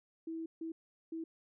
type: tone bursts at uneven times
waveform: sine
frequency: 326 Hz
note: E4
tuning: 19 cents flat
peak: -38 dBFS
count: 3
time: 0.27-0.46 / 0.61-0.72 / 1.12-1.24 s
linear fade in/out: 5 ms
effects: none